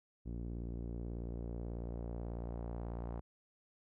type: tone with low-pass filter sweep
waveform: sawtooth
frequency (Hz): 58.27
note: A#1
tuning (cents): 0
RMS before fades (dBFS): -42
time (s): 0.25-3.21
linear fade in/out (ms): 20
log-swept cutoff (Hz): 300 to 890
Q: 1.3
effects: none